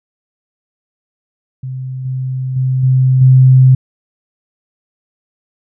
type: tone with level steps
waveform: sine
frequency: 130 Hz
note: C3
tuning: 11 cents flat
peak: -20 / -16 / -11 / -7 / -3 dBFS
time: 1.63-3.75 s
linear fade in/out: 5 ms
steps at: 2.05 / 2.56 / 2.83 / 3.21 s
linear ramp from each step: 5 ms
effects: none